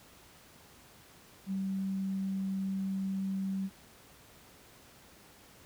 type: tone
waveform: sine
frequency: 192.7 Hz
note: G3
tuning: 29 cents flat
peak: -31 dBFS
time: 1.46-3.7 s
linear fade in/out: 50 ms
effects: pink hiss -57 dBFS RMS until 5.65 s + high-pass 60 Hz 12 dB/octave